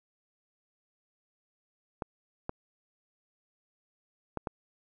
clicks, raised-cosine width 1 ms, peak -19 dBFS, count 4, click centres 2.022 / 2.494 / 4.373 / 4.472 s, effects none

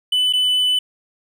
triangle tone with dropouts, 2998 Hz, F#7, 22 cents sharp, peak -13 dBFS, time 0.12-0.79 s, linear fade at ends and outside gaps 5 ms, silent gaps 0.327-0.334 s, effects none

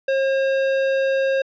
sine tone with hard clipping, 538 Hz, C5, 48 cents sharp, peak -19 dBFS, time 0.08-1.42 s, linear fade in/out 5 ms, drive 14 dB, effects low-pass 4000 Hz 12 dB/octave

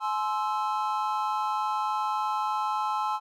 triangle chord, Ab augmented, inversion none, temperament equal with one note detuned, 850 / 1046.5 / 1318.5 Hz, Ab5 / C6 / E6, +40 / 0 / 0 cents, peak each -27 / -29 / -30 dBFS, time 0-3.2 s, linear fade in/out 50 ms, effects none

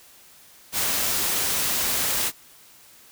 white noise, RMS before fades -24 dBFS, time 0.72-2.32 s, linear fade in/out 50 ms, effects white hiss -51 dBFS RMS until 3.11 s

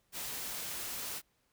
white noise, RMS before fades -40 dBFS, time 0.12-1.22 s, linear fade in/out 50 ms, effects pink hiss -75 dBFS RMS until 1.52 s

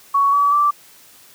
sine tone with pitch steps, 1118 / 1142.8 / 1168.2 Hz, C#6 / D6 / D6, +14 / -48 / -10 cents, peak -12 dBFS, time 0.14-0.71 s, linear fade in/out 10 ms, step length 190 ms, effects white hiss -47 dBFS RMS until 1.34 s + high-pass 80 Hz 12 dB/octave

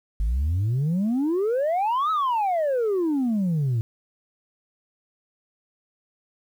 sine exponential two-way sweep, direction up then down, 49 to 1310 to 109.4 Hz, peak -18 dBFS, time 0.2-3.81 s, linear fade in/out 0 ms, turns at 2.11 s, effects tanh soft clip ceiling -19 dBFS + 9-bit

